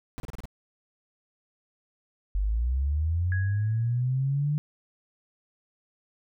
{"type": "noise bursts", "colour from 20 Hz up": "brown", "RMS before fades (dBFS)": -36, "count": 6, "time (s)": [0.18, 0.455], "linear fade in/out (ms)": 0, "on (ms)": 20, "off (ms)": 31}
{"type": "linear sweep", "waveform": "sine", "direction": "up", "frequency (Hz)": [46.25, 150.8], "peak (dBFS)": -23, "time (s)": [2.35, 4.58], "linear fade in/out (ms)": 0}
{"type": "tone with exponential decay", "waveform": "sine", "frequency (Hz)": 1661.2, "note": "G#6", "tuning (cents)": 0, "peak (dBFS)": -31, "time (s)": [3.32, 4.01], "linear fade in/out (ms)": 1, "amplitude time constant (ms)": 150}
{"effects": []}